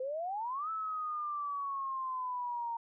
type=exponential two-way sweep; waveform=sine; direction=up then down; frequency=503 to 1317 to 923 Hz; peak=-34 dBFS; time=0-2.77 s; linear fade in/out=5 ms; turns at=0.7 s; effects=none